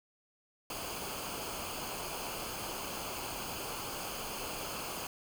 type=noise with comb filter; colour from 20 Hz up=pink; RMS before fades=-40 dBFS; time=0.7-5.07 s; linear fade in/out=2 ms; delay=0.53 ms; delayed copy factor=-0.65; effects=none